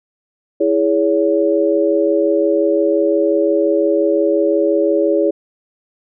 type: chord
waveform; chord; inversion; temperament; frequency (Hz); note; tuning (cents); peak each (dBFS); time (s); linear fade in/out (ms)
sine; C# minor; first; equal with one note detuned; 329.6 / 415.3 / 564.1; E4 / G#4 / C#5; 0 / 0 / +30; -16; 0.6-5.31; 10
effects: none